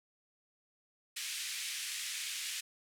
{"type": "band-pass noise", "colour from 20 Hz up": "pink", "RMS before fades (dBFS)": -40, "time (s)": [1.16, 2.61], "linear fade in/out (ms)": 10, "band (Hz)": [2100, 11000], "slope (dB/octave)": 24, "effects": []}